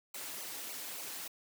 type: noise with flanger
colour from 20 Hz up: white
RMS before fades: -43 dBFS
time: 0.14-1.28 s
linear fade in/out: 5 ms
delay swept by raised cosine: 0.56 to 5.66 ms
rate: 3.5 Hz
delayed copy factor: -0.95
effects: high-pass 200 Hz 12 dB/octave